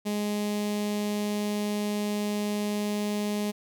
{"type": "tone with notch filter", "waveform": "sawtooth", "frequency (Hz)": 207.7, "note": "G#3", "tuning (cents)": 0, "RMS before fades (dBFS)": -29, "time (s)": [0.05, 3.52], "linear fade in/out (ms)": 20, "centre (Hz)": 1400, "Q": 1.2, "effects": []}